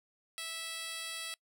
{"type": "tone with band-pass filter", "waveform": "10% pulse", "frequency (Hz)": 656, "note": "E5", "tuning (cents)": -9, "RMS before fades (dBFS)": -41, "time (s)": [0.38, 1.34], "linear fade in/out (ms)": 0, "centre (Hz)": 7500, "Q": 0.68, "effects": ["noise-tail reverb RT60 0.1 s tail -24 dB re dry"]}